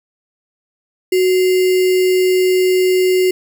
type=tone with sample-and-hold; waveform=sine; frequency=370 Hz; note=F#4; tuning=in tune; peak=-10 dBFS; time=1.12-3.31 s; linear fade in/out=5 ms; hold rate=2450 Hz; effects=none